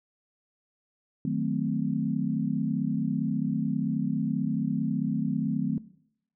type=chord; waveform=sine; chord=D# diminished seventh; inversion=none; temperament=equal with one note detuned; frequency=155.56 / 185 / 220 / 258.2 Hz; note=D#3 / F#3 / A3 / C4; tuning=0 / 0 / 0 / -23 cents; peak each=-31 dBFS; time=1.25-5.78 s; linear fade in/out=2 ms; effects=noise-tail reverb RT60 0.7 s tail -19 dB re dry